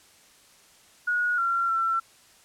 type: tone with pitch steps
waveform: sine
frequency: 1451 / 1371 / 1347 Hz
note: F#6 / F6 / E6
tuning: -34 / -32 / +37 cents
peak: -22 dBFS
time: 1.07-2 s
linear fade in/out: 10 ms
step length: 310 ms
effects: white hiss -56 dBFS RMS until 2.44 s + low-pass 10000 Hz 12 dB/octave